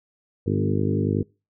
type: harmonic tone with a mistuned harmonic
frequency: 50.8 Hz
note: G#1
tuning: 38 cents flat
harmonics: 2 / 3 / 4 / 5 / 6 / 7 / 8 / 9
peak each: -25 / -27 / -28 / -29 / -30 / -30 / -31 / -32 dBFS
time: 0.46-1.23 s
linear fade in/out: 10 ms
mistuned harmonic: 5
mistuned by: +20 cents
effects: noise-tail reverb RT60 0.3 s tail -25 dB re dry